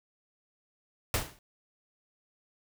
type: noise with exponential decay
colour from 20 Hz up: pink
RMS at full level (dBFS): -25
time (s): 1.14-1.39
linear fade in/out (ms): 1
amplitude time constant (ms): 54
effects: none